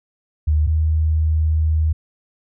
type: tone pair in turn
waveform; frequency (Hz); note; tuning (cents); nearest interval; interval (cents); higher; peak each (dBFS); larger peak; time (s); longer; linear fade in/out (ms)
sine; 76.2 / 78.52; D#2 / D#2; -36 / +16; minor second; 52; second; -13 / -14; first; 0.47-0.67 / 0.67-1.93; second; 10
effects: none